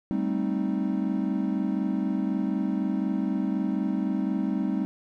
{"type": "chord", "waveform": "triangle", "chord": "A half-diminished seventh", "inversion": "third", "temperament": "equal", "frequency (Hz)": [196, 220, 261.6, 311.1], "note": ["G3", "A3", "C4", "Eb4"], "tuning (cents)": [0, 0, 0, 0], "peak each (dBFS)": [-26, -30, -28, -29], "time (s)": [0.11, 4.85], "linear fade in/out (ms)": 0, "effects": []}